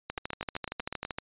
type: two click trains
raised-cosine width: 0.3 ms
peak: -19 / -17 dBFS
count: 8 / 15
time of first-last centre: 0.18-1.051 / 0.1-1.185 s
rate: 8.04 / 12.9 Hz
effects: resampled to 8000 Hz